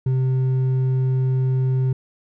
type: tone with hard clipping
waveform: sine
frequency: 130 Hz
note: C3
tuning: 11 cents flat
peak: -18 dBFS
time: 0.06-1.93 s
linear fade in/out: 5 ms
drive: 4 dB
effects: none